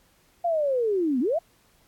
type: linear two-way sweep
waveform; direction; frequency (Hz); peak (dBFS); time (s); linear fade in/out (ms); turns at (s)
sine; down then up; 706 to 234.2 to 706; -21; 0.44-1.39; 10; 1.2
effects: pink hiss -62 dBFS RMS until 1.87 s + AAC 64 kbps